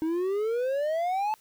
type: exponential sweep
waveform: triangle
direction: up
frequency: 311.1 to 880 Hz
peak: -23 dBFS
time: 0.02-1.34 s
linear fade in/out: 0 ms
effects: white hiss -60 dBFS RMS until 1.4 s